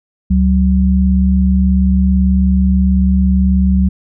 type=tone pair together; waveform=sine; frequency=70.5 / 188.81 Hz; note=C#2 / F#3; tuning=+30 / +35 cents; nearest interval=octave + perfect fourth; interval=1705 cents; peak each=-11 dBFS; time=0.3-3.89 s; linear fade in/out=10 ms; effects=none